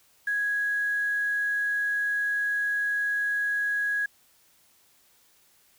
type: tone with quantisation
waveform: sine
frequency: 1661.2 Hz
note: G#6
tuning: in tune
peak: -24 dBFS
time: 0.27-4.06 s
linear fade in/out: 5 ms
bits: 8
effects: white hiss -62 dBFS RMS until 5.78 s